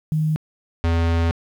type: tone pair in turn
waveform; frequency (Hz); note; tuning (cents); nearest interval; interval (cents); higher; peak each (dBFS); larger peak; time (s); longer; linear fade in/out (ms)
sine / square; 155.56 / 83.53; D#3 / E2; 0 / +23; major seventh; 1077; first; -17; neither; 0.12-0.36 / 0.84-1.31; second; 0
effects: low-pass 4000 Hz 12 dB/octave + 8-bit